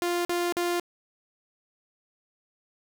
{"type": "tone bursts", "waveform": "sawtooth", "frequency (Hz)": 349.2, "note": "F4", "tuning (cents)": 0, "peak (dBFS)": -21, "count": 3, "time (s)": [0.02, 0.798], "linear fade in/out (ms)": 0, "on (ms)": 230, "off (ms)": 44, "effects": []}